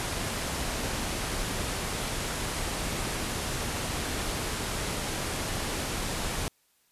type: low-pass noise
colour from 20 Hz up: pink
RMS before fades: -32 dBFS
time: 0-6.48 s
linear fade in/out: 0 ms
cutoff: 12000 Hz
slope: 48 dB/octave
effects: white hiss -68 dBFS RMS until 6.91 s + resampled to 32000 Hz